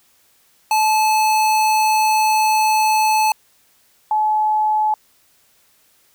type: tone pair in turn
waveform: square / sine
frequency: 866 / 857 Hz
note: A5 / A5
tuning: -28 / -46 cents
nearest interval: unison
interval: 18 cents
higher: first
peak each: -14 dBFS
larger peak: neither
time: 0.71-3.32 / 4.11-4.94 s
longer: first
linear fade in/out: 2 ms
effects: white hiss -57 dBFS RMS until 6.14 s